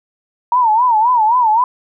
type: tone with vibrato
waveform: sine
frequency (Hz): 928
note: A#5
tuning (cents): -8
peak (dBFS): -9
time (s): 0.52-1.64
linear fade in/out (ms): 2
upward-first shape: sine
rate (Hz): 3.8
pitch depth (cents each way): 150
effects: none